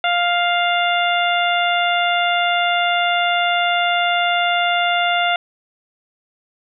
harmonic tone, 700 Hz, F5, 4 cents sharp, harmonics 1 / 2 / 3 / 4 / 5, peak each -18 / -21 / -23 / -24 / -25 dBFS, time 0.04-5.36 s, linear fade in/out 2 ms, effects none

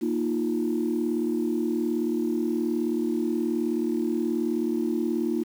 sine chord, Bb suspended fourth, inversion none, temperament just, 233.1 / 310.8 / 349.6 Hz, Bb3 / Eb4 / F4, 0 / -2 / +2 cents, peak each -27 dBFS, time 0.01-5.44 s, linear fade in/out 20 ms, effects tanh soft clip ceiling -16 dBFS + 8-bit

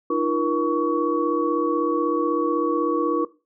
sine tone cluster, 305 / 341.1 / 476.3 / 1124 Hz, D#4 / F4 / A#4 / C#6, -34 / -41 / +37 / +24 cents, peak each -25 dBFS, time 0.1-3.25 s, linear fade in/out 5 ms, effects noise-tail reverb RT60 0.3 s tail -18 dB re dry

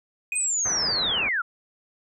triangle tone with exponential decay, 2489 Hz, D#7, in tune, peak -21 dBFS, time 0.32-0.51 s, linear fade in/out 2 ms, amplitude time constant 41 ms
sine linear sweep, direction down, 8372 to 1305 Hz, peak -22 dBFS, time 0.35-1.42 s, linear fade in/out 10 ms
white low-pass noise, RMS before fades -34 dBFS, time 0.65-1.29 s, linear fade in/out 5 ms, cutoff 1900 Hz, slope 48 dB/octave
effects none

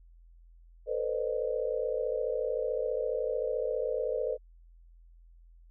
sine tone cluster, 445.6 / 501 / 535 / 608 Hz, A4 / B4 / C5 / D#5, +22 / +25 / +38 / -40 cents, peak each -34 / -32 / -38 / -35 dBFS, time 0.86-4.38 s, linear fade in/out 50 ms, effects added 42 Hz sine -53 dBFS peak until 5.7 s

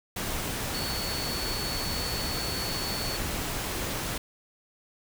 sine tone in noise, 4435 Hz, C#8, in tune, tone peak -34 dBFS, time 0.74-3.17 s, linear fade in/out 5 ms, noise pink, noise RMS -32 dBFS, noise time 0.16-4.18 s, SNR -5 dB, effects none

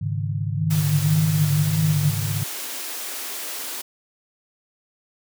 sine chord, Ab suspended fourth, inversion none, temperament equal, 103.83 / 138.59 / 155.56 Hz, Ab2 / Db3 / Eb3, 0 / 0 / 0 cents, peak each -25 / -28 / -28 dBFS, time 0.01-2.44 s, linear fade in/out 10 ms
sine tone with vibrato, 152.9 Hz, D#3, 30 cents flat, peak -18 dBFS, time 0.54-2.14 s, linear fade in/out 50 ms, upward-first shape sine, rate 1.8 Hz, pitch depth 56 cents each way
white high-pass noise, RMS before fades -31 dBFS, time 0.7-3.82 s, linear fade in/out 10 ms, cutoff 240 Hz, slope 96 dB/octave
effects none

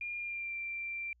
sine tone with pitch glide, 2411 to 2359 Hz, D7 to D7, +45 to +7 cents, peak -36 dBFS, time 0.01-1.13 s, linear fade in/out 2 ms, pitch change -38 cents, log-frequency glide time 0.18-0.54 s, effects added 60 Hz sine -65 dBFS peak until 1.2 s

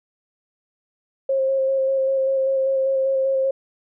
sine tone with vibrato, 535 Hz, C5, 38 cents sharp, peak -17 dBFS, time 1.29-3.51 s, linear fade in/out 5 ms, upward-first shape square, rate 5.1 Hz, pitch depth 13 cents each way, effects none

